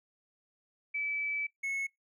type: tone pair in turn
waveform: sine / triangle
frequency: 2304 / 2192 Hz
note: D7 / C#7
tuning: -34 / -20 cents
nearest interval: minor second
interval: 86 cents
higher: first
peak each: -31 / -30 dBFS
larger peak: second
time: 0.94-1.47 / 1.63-1.87 s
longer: first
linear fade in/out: 10 ms
effects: noise-tail reverb RT60 0.2 s tail -26 dB re dry